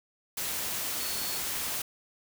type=tone in noise; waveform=sine; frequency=4396 Hz; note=C#8; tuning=15 cents flat; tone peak=-40 dBFS; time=1-1.38 s; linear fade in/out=5 ms; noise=white; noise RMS=-33 dBFS; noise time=0.37-1.82 s; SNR=-10 dB; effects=none